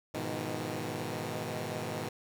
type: chord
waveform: 10% pulse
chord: F half-diminished seventh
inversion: first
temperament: equal with one note detuned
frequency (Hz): 103.83 / 123.47 / 155.56 / 170.33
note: Ab2 / Cb3 / Eb3 / F3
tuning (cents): 0 / 0 / 0 / -43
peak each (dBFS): -32 / -31 / -31 / -35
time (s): 0.14-2.09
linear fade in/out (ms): 5
effects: none